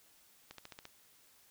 accelerating click train, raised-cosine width 0.2 ms, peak -30 dBFS, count 6, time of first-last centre 0.51-0.854 s, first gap 73 ms, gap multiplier 0.97, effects white hiss -65 dBFS RMS until 1.5 s

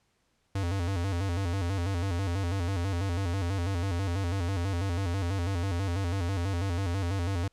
square tone with vibrato, 91.9 Hz, F#2, 11 cents flat, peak -28 dBFS, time 0.55-7.48 s, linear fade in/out 5 ms, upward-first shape square, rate 6.1 Hz, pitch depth 110 cents each way, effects pink hiss -72 dBFS RMS until 7.52 s + low-pass 9000 Hz 12 dB/octave

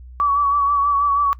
sine tone with vibrato, 1139 Hz, C#6, 47 cents sharp, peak -14 dBFS, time 0.2-1.33 s, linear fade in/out 0 ms, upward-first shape sine, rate 6.2 Hz, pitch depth 37 cents each way, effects noise-tail reverb RT60 0.1 s tail -20 dB re dry + added 62 Hz sine -36 dBFS peak until 1.39 s

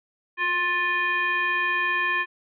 sine tone with frequency modulation, 1760 Hz, A6, in tune, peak -21 dBFS, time 0.37-2.26 s, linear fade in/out 50 ms, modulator 701 Hz, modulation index 1.1, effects none

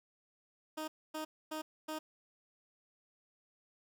15% pulse tone bursts, 311.1 Hz, D#4, in tune, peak -32 dBFS, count 4, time 0.77-1.99 s, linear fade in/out 10 ms, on 110 ms, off 260 ms, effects none

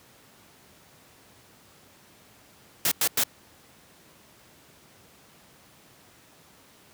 white noise bursts, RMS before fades -23 dBFS, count 3, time 2.85-3.237 s, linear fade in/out 2 ms, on 65 ms, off 96 ms, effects pink hiss -55 dBFS RMS until 6.93 s + high-pass 100 Hz 12 dB/octave

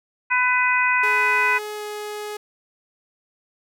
harmonic tone, 500 Hz, B4, 21 cents sharp, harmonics 2 / 3 / 4 / 5, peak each -22 / -22 / -22 / -22 dBFS, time 0.3-1.59 s, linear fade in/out 20 ms
sawtooth tone with pitch glide, 421.9 to 419.5 Hz, G#4 to G#4, +27 to +17 cents, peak -25 dBFS, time 1.03-2.37 s, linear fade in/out 5 ms, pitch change -10 cents, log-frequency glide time 1.75-1.83 s
effects none

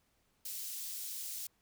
white high-pass noise, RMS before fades -42 dBFS, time 0.45-1.47 s, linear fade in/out 5 ms, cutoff 4400 Hz, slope 12 dB/octave, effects pink hiss -75 dBFS RMS until 1.61 s

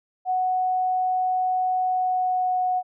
sine tone with pitch glide, 740 to 734.5 Hz, F#5 to F#5, 0 to -13 cents, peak -20 dBFS, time 0.25-2.83 s, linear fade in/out 50 ms, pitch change -13 cents, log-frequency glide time 1.81-2.65 s, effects none

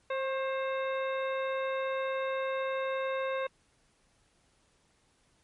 harmonic tone with a mistuned harmonic, 530 Hz, C5, 22 cents sharp, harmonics 1 / 2 / 3 / 4 / 5 / 7, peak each -31 / -37 / -41 / -43 / -45 / -48 dBFS, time 0.1-3.47 s, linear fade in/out 5 ms, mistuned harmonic 2, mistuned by +30 cents, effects pink hiss -69 dBFS RMS until 5.43 s + MP3 48 kbps

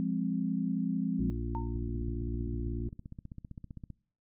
sine chord, F minor, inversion none, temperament equal with one note detuned, 174.61 / 205.7 / 261.6 Hz, F3 / Ab3 / C4, 0 / -16 / 0 cents, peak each -33 dBFS, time 0-1.3 s, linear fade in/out 0 ms
harmonic tone, 58.27 Hz, A#1, in tune, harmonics 1 / 2 / 4 / 5 / 6, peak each -35 / -38 / -41 / -42 / -43 dBFS, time 1.19-2.89 s, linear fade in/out 5 ms
sine tone with exponential decay, 912 Hz, A#5, 38 cents flat, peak -33 dBFS, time 1.55-1.79 s, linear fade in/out 0 ms, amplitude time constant 52 ms
click train, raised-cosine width 5 ms, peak -31 dBFS, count 34, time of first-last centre 1.76-3.903 s, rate 15.4 Hz
effects noise-tail reverb RT60 0.5 s tail -23 dB re dry

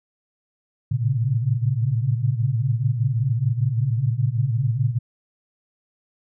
sine tone cluster, 108.7 / 115.3 / 134.8 / 139.9 Hz, A2 / A#2 / C#3 / C#3, -21 / -19 / -48 / +16 cents, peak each -29 / -21 / -24 / -27 dBFS, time 0.91-4.99 s, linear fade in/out 10 ms, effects none

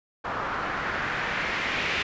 white noise with low-pass filter sweep, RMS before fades -29 dBFS, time 0.24-2.03 s, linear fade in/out 10 ms, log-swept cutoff 1200 to 2600 Hz, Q 2, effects resampled to 16000 Hz

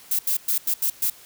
violet noise bursts at uneven times, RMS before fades -22 dBFS, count 6, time 0.11-0.19 / 0.27-0.37 / 0.48-0.58 / 0.67-0.74 / 0.82-0.9 / 1.02-1.1 s, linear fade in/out 5 ms, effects white hiss -48 dBFS RMS until 1.25 s

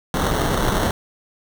pink noise with sample-and-hold, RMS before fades -20 dBFS, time 0.14-0.91 s, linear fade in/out 2 ms, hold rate 2450 Hz, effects none

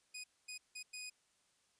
15% pulse tone bursts at uneven times, 2489 Hz, D#7, in tune, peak -38 dBFS, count 4, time 0.14-0.24 / 0.48-0.58 / 0.75-0.83 / 0.93-1.1 s, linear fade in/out 10 ms, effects white hiss -75 dBFS RMS until 1.79 s + resampled to 22050 Hz

